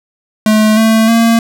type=tone with pitch steps; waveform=square; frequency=215.6 / 222.3 / 229.2 Hz; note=A3 / A3 / A#3; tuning=-35 / +18 / -29 cents; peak=-7 dBFS; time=0.46-1.39 s; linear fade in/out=2 ms; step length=310 ms; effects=none

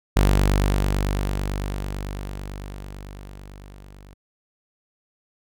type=tone with level ramp; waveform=sawtooth; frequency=49 Hz; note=G1; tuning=in tune; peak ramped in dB=-10 to -40 dBFS; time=0.16-4.14 s; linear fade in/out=10 ms; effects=none

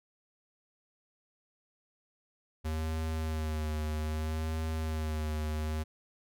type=tone with vibrato; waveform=square; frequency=78.2 Hz; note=D#2; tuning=9 cents sharp; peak=-32 dBFS; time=2.64-5.84 s; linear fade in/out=20 ms; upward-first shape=sine; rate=0.63 Hz; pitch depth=32 cents each way; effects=none

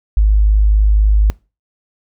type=tone; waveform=sine; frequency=52 Hz; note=G#1; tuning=3 cents sharp; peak=-7 dBFS; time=0.17-1.3 s; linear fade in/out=0 ms; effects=noise-tail reverb RT60 0.3 s tail -24 dB re dry

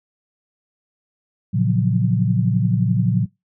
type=chord; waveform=sine; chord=Gb major seventh; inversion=first; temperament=just; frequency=115.62 / 138.75 / 173.43 / 185 Hz; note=Bb2 / Db3 / F3 / Gb3; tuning=-14 / +2 / -12 / 0 cents; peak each=-19 / -22 / -21 / -21 dBFS; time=1.53-3.26 s; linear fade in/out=20 ms; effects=noise-tail reverb RT60 0.2 s tail -22 dB re dry

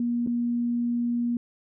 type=tone with dropouts; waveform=sine; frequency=238.6 Hz; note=A#3; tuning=41 cents sharp; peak=-23 dBFS; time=0-1.37 s; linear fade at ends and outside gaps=2 ms; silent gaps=0.264-0.272 s; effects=none

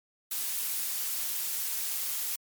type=noise; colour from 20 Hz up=blue; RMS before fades=-32 dBFS; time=0.31-2.36 s; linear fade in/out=5 ms; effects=MP3 96 kbps

